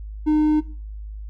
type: tone with hard clipping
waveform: sine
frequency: 305.2 Hz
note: D#4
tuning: 33 cents flat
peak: -16 dBFS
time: 0.26-0.61 s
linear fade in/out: 20 ms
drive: 3 dB
effects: noise-tail reverb RT60 0.4 s tail -18 dB re dry + added 52 Hz sine -31 dBFS peak until 1.29 s